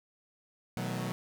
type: chord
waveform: sawtooth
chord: B dominant seventh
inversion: none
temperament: equal with one note detuned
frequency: 123.47 / 158.37 / 185 / 220 Hz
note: B2 / D#3 / F#3 / A3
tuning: 0 / +31 / 0 / 0 cents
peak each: -33 / -36 / -33 / -38 dBFS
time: 0.77-1.12 s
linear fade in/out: 0 ms
effects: none